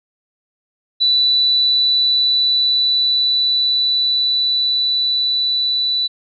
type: tone with level ramp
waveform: sine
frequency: 3969 Hz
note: B7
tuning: 8 cents sharp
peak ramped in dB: -11 to -15 dBFS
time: 1-6.08 s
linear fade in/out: 20 ms
effects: none